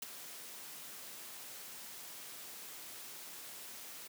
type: noise with ADSR envelope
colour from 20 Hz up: white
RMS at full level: -39 dBFS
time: 0.02-4.08 s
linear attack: 5 ms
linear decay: 17 ms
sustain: -10 dB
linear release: 13 ms
effects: high-pass 150 Hz 12 dB/octave